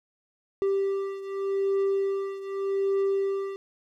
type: beating tone pair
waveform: triangle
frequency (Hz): 392 / 392.84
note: G4 / G4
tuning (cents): 0 / +4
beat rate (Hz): 0.84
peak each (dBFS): -24 / -28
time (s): 0.62-3.56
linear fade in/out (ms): 0
effects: none